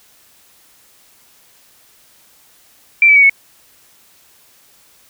sine tone with pitch steps, 2349 / 2301 / 2253 / 2207 Hz, D7 / D7 / C#7 / C#7, 0 / -36 / +28 / -8 cents, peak -5 dBFS, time 3.02-3.296 s, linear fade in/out 2 ms, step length 69 ms, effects white hiss -50 dBFS RMS until 5.09 s

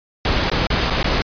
pink noise with dropouts, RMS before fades -18 dBFS, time 0.25-1.22 s, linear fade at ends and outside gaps 2 ms, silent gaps 0.5-0.515 / 0.67-0.702 / 0.9-0.905 / 1.03-1.043 s, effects resampled to 11025 Hz

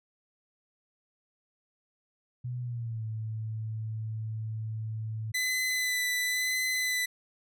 sine tone with pitch glide, 123.47 to 110 Hz, B2 to A2, 0 to 0 cents, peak -32 dBFS, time 2.44-5.32 s, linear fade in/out 10 ms, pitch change -200 cents, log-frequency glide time 2.61-3.04 s
sawtooth tone with vibrato, 2006 Hz, B6, 26 cents sharp, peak -24 dBFS, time 5.34-7.06 s, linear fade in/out 10 ms, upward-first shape sine, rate 0.96 Hz, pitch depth 17 cents each way
effects none

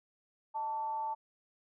sine tone with frequency modulation, 885 Hz, A5, 10 cents sharp, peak -33 dBFS, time 0.54-1.15 s, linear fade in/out 20 ms, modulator 260 Hz, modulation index 0.29, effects none

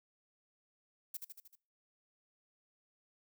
violet noise with echo, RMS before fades -41 dBFS, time 1.14-1.17 s, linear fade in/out 5 ms, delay 77 ms, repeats 5, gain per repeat -4 dB, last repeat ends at 1.555 s, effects noise-tail reverb RT60 0.4 s tail -23 dB re dry

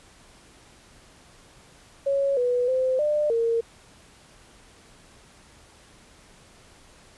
sine tone with pitch steps, 554 / 491.7 / 517 / 598 / 460.7 Hz, C#5 / B4 / C5 / D5 / A#4, -1 / -8 / -21 / +31 / -20 cents, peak -20 dBFS, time 2.06-3.61 s, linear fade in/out 10 ms, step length 310 ms, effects pink hiss -53 dBFS RMS until 7.17 s + resampled to 24000 Hz

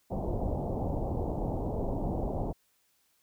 pink low-pass noise, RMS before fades -32 dBFS, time 0.1-2.53 s, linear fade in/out 20 ms, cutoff 850 Hz, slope 48 dB/octave, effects white hiss -71 dBFS RMS until 3.22 s

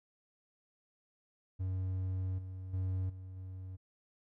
triangle tone with level steps, 93.4 Hz, F#2, 17 cents sharp, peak -31 / -39 / -30 / -42 / -40 dBFS, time 1.59-3.77 s, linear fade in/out 20 ms, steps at 2.38 / 2.73 / 3.09 / 3.36 s, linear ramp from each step 10 ms, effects none

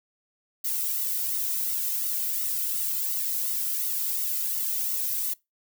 violet noise with flanger, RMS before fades -28 dBFS, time 0.64-5.34 s, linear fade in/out 10 ms, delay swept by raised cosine 1.2 to 1.81 ms, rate 2.8 Hz, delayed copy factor -0.9, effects noise-tail reverb RT60 0.2 s tail -23 dB re dry

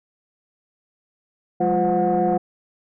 sine tone cluster, 178.1 / 205.6 / 349.1 / 513 / 728 Hz, F3 / G#3 / F4 / C5 / F#5, +34 / -17 / -1 / -34 / -28 cents, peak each -25 / -24 / -21 / -24 / -19 dBFS, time 1.6-2.38 s, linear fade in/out 10 ms, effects tanh soft clip ceiling -11 dBFS

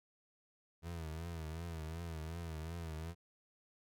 30% pulse tone with vibrato, 81.7 Hz, E2, 15 cents flat, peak -39 dBFS, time 0.82-3.15 s, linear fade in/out 50 ms, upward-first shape triangle, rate 2.7 Hz, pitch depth 100 cents each way, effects none

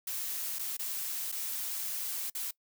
blue noise with dropouts, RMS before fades -36 dBFS, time 0.07-2.51 s, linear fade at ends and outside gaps 5 ms, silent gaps 0.587-0.592 / 0.769-0.792 / 1.318-1.323 / 2.3-2.349 s, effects noise-tail reverb RT60 0.1 s tail -22 dB re dry

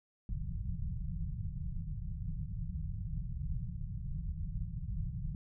pink low-pass noise, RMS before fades -38 dBFS, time 0.29-5.35 s, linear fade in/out 2 ms, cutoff 180 Hz, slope 96 dB/octave, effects none

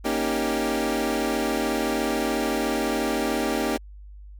25% pulse chord, Eb dominant seventh, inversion second, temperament equal with one note detuned, 234.2 / 277.2 / 311.1 / 392 Hz, Bb3 / Db4 / Eb4 / G4, +8 / 0 / 0 / 0 cents, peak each -25 dBFS, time 0.04-3.78 s, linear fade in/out 20 ms, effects added 50 Hz sine -40 dBFS peak until 4.39 s

